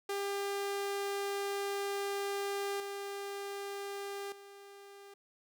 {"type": "tone with level steps", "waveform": "sawtooth", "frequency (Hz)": 399.5, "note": "G4", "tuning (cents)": 33, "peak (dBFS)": [-30, -35, -47], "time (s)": [0.09, 5.14], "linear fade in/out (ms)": 5, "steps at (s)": [2.8, 4.32], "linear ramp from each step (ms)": 2, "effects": []}